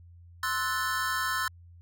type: chord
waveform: square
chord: F# half-diminished seventh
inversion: second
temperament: equal with one note detuned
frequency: 1046.5 / 1308.6 / 1480 / 1760 Hz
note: C6 / E6 / F#6 / A6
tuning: 0 / -13 / 0 / 0 cents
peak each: -34 dBFS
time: 0.43-1.48 s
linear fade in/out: 2 ms
effects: added 86 Hz sine -49 dBFS peak until 1.81 s